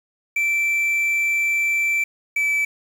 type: tone pair in turn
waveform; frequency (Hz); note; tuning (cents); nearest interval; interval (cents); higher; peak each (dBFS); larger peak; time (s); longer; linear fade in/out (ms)
triangle; 2335 / 2310; D7 / D7; -11 / -29; unison; 18; first; -16; neither; 0.36-2.04 / 2.36-2.65; first; 5
effects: 7-bit